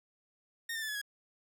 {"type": "tone with pitch steps", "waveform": "sawtooth", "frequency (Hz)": [1842, 1794.7, 1748.7, 1703.8, 1660.1], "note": ["A#6", "A6", "A6", "G#6", "G#6"], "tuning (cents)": [-21, 34, -11, 44, -1], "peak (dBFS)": -32, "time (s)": [0.69, 1.015], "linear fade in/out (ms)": 5, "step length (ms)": 65, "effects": []}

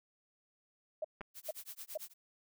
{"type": "tone bursts", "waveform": "sine", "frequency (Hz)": 622.3, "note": "D#5", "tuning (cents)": 0, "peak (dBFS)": -34, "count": 3, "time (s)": [1.02, 1.975], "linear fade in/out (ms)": 5, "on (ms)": 25, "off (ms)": 440}
{"type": "clicks", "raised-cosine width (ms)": 0.5, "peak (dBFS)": -30, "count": 2, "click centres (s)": [1.209, 1.214]}
{"type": "noise with tremolo", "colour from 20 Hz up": "blue", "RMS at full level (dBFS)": -45, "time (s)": [1.34, 2.14], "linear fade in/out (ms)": 50, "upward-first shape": "sine", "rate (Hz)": 9, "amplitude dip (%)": 100}
{"effects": []}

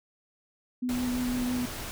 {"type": "tone with vibrato", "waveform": "sine", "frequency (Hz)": 248.1, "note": "B3", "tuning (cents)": 8, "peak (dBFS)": -27, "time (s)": [0.82, 1.66], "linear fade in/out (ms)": 10, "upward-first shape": "sine", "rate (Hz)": 6, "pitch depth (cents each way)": 13}
{"type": "noise", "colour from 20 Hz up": "pink", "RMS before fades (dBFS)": -37, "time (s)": [0.89, 1.91], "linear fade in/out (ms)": 0}
{"effects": []}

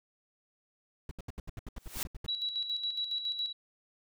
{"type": "noise bursts", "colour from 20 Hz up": "brown", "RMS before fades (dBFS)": -39, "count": 13, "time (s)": [1.09, 2.264], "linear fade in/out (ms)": 2, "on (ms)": 22, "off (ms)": 74}
{"type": "noise with exponential growth", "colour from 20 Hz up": "white", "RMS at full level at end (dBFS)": -32, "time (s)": [1.78, 2.03], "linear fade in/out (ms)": 1, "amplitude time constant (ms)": 54}
{"type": "tone with tremolo", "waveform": "sine", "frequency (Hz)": 3908, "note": "B7", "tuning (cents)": -19, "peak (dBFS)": -30, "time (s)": [2.28, 3.53], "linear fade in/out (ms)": 10, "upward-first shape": "square", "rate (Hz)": 7.2, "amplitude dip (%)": 55}
{"effects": []}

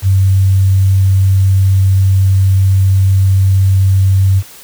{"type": "tone with quantisation", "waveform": "sine", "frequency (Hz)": 96, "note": "G2", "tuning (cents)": -36, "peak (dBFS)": -6, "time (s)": [0.02, 4.43], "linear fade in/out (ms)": 50, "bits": 6, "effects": ["white hiss -36 dBFS RMS until 4.63 s"]}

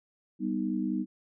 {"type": "chord", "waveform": "sine", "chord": "G augmented", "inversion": "none", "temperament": "equal", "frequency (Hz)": [196, 246.9, 311.1], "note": ["G3", "B3", "D#4"], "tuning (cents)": [0, 0, 0], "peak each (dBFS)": -32, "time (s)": [0.39, 1.06], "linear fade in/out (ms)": 50, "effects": []}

